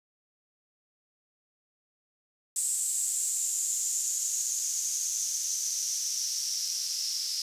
blue noise with band-pass filter sweep, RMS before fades -31 dBFS, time 2.56-7.42 s, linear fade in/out 2 ms, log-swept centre 7900 to 5200 Hz, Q 7.1, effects resampled to 32000 Hz

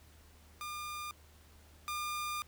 sawtooth tone pair in turn, 1205 / 1205 Hz, D6 / D6, +44 / +44 cents, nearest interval unison, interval 0 cents, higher neither, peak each -36 / -32 dBFS, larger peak second, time 0.61-1.11 / 1.88-2.42 s, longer second, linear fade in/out 0 ms, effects added 76 Hz sine -59 dBFS peak until 2.47 s + pink hiss -63 dBFS RMS until 2.47 s

